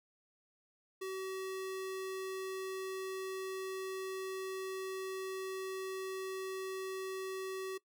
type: tone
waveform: square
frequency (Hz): 380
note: F#4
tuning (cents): +46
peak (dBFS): -39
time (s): 1.01-7.78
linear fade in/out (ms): 10
effects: noise-tail reverb RT60 0.1 s tail -19 dB re dry